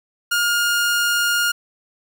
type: tone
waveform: sawtooth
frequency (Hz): 1418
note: F6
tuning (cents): +26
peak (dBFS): -13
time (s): 0.31-1.52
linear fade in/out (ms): 10
effects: none